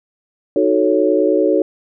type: chord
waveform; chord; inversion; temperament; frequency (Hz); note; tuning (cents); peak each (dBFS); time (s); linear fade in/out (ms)
sine; D# half-diminished seventh; none; equal; 311.1 / 370 / 440 / 554.4; D#4 / F#4 / A4 / C#5; 0 / 0 / 0 / 0; -17; 0.56-1.62; 2
effects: none